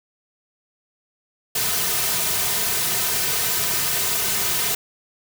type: noise with comb filter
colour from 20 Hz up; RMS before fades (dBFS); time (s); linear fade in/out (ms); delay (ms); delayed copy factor
white; -22; 1.55-4.75; 5; 3.6; -0.85
effects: none